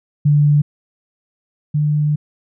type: tone pair in turn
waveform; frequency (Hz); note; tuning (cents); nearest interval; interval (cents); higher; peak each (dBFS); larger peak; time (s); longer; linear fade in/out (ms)
sine; 146.83 / 149.4; D3 / D3; 0 / +30; unison; 30; second; -9 / -13; first; 0.25-0.62 / 1.74-2.16; second; 10
effects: none